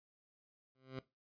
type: tone with exponential growth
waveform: 15% pulse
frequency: 131.2 Hz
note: C3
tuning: 5 cents sharp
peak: -33 dBFS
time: 0.75-0.99 s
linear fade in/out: 2 ms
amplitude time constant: 52 ms
effects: noise-tail reverb RT60 0.2 s tail -17 dB re dry + resampled to 11025 Hz